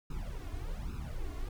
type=noise with flanger; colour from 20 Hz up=brown; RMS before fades=-38 dBFS; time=0.1-1.49 s; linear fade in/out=5 ms; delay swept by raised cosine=0.76 to 2.86 ms; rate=1.2 Hz; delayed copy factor=+0.95; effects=none